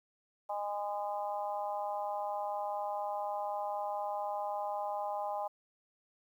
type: harmonic tone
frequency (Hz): 204.9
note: G#3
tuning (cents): -23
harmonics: 3 / 4 / 5 / 6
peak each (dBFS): -39 / -36 / -42 / -50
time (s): 0.49-5.48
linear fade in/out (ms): 10
effects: 11-bit